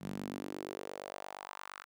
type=tone with high-pass filter sweep; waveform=sawtooth; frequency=48.64 Hz; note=G1; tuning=13 cents flat; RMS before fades=-44 dBFS; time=0-1.86 s; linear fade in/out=50 ms; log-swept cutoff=170 to 1400 Hz; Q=2.7; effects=none

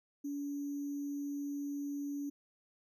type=tone with sample-and-hold; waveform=sine; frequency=285.6 Hz; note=D4; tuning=48 cents flat; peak=-36 dBFS; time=0.24-2.3 s; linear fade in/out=10 ms; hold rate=6300 Hz; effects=none

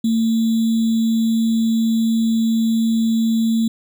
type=tone with sample-and-hold; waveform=sine; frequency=225.7 Hz; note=A3; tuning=44 cents sharp; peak=-14 dBFS; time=0.04-3.68 s; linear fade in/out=5 ms; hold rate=3675 Hz; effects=none

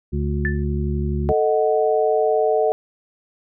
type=harmonic tone; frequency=72 Hz; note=D2; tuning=34 cents flat; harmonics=1 / 2 / 3 / 5; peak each=-22 / -25 / -27 / -29 dBFS; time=0.12-1.33 s; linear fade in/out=20 ms
type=tone with exponential decay; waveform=sine; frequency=1758 Hz; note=A6; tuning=2 cents flat; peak=-18 dBFS; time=0.45-0.64 s; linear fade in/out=1 ms; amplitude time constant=40 ms
type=chord; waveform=sine; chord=D# diminished; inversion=second; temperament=equal; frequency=440 / 622.3 / 740 Hz; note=A4 / D#5 / F#5; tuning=0 / 0 / 0 cents; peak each=-18 / -20 / -22 dBFS; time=1.29-2.72 s; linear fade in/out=0 ms
effects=none

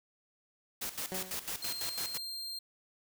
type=noise with tremolo; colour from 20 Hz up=white; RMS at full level=-37 dBFS; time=0.81-2.18 s; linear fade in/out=10 ms; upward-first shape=square; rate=6 Hz; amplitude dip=75%
type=tone with exponential decay; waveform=15% pulse; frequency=186.5 Hz; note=F#3; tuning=14 cents sharp; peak=-29 dBFS; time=1.12-1.55 s; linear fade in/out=0 ms; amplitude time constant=92 ms
type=tone; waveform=40% pulse; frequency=4186 Hz; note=C8; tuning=in tune; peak=-37 dBFS; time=1.62-2.59 s; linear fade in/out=5 ms
effects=none

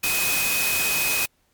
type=tone in noise; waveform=sine; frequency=2514 Hz; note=D#7; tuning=17 cents sharp; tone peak=-24 dBFS; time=0.03-1.26 s; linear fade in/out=10 ms; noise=white; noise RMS=-24 dBFS; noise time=0.03-1.26 s; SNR=-3 dB; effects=pink hiss -66 dBFS RMS until 1.53 s + MP3 96 kbps

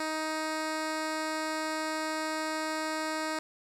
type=tone with low-pass filter; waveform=10% pulse; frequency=313.3 Hz; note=D#4; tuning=12 cents sharp; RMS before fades=-33 dBFS; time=0-3.39 s; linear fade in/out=2 ms; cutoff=8900 Hz; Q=0.92; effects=9-bit

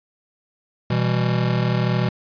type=chord; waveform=square; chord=E minor; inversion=second; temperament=just; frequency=123.61 / 164.81 / 197.78 Hz; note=B2 / E3 / G3; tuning=+2 / 0 / +16 cents; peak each=-21 / -24 / -26 dBFS; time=0.9-2.09 s; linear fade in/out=5 ms; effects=resampled to 11025 Hz

